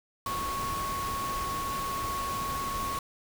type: tone in noise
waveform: sine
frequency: 1104 Hz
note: C#6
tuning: 7 cents flat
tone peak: -31 dBFS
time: 0.26-2.99 s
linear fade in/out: 2 ms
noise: pink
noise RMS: -37 dBFS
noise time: 0.26-2.99 s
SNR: +3 dB
effects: none